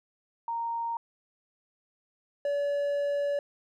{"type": "tone pair in turn", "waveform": ["sine", "triangle"], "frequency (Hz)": [928, 572], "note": ["A#5", "D5"], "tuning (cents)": [-8, -46], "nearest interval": "minor sixth", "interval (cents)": 838, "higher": "first", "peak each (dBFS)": [-29, -24], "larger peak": "second", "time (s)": [[0.48, 0.97], [2.45, 3.39]], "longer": "second", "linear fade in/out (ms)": 2, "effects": []}